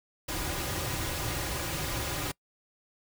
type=noise with comb filter; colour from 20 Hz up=pink; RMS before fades=-33 dBFS; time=0.28-2.32 s; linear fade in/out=10 ms; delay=4.5 ms; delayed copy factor=-0.6; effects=noise-tail reverb RT60 0.1 s tail -24 dB re dry